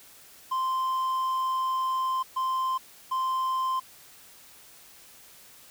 triangle tone bursts at uneven times, 1042 Hz, C6, 7 cents flat, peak -23 dBFS, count 3, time 0.51-2.23 / 2.36-2.78 / 3.11-3.8 s, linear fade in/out 10 ms, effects white hiss -52 dBFS RMS until 5.7 s

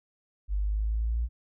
sine exponential sweep, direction up, 49 to 59 Hz, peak -25 dBFS, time 0.48-1.29 s, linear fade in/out 50 ms, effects none

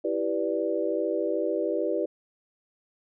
sine chord, E minor seventh, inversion none, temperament equal, 329.6 / 392 / 493.9 / 587.3 Hz, E4 / G4 / B4 / D5, 0 / 0 / 0 / 0 cents, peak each -30 dBFS, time 0.04-2.06 s, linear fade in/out 10 ms, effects none

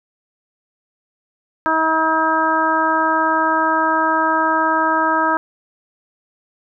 harmonic tone, 319.3 Hz, D#4, 45 cents sharp, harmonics 1 / 2 / 3 / 4 / 5, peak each -23 / -23 / -18 / -19 / -21 dBFS, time 1.66-5.37 s, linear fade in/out 0 ms, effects none

